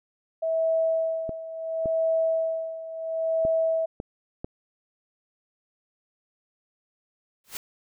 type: tone with tremolo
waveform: sine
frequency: 650 Hz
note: E5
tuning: 24 cents flat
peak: -20 dBFS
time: 0.42-3.86 s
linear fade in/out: 10 ms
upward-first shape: sine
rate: 0.72 Hz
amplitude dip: 80%
type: clicks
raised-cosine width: 2 ms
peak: -19 dBFS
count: 5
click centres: 1.293 / 1.858 / 3.451 / 4.001 / 4.445 s
type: noise with exponential growth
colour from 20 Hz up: white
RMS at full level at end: -30 dBFS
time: 7.44-7.57 s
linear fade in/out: 1 ms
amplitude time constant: 27 ms
effects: none